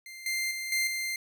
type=tone with level steps; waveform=sawtooth; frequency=2093 Hz; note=C7; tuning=in tune; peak=-39 / -25 / -30 / -22 / -27 dBFS; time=0.06-1.16 s; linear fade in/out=2 ms; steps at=0.26 / 0.51 / 0.72 / 0.87 s; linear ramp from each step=2 ms; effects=none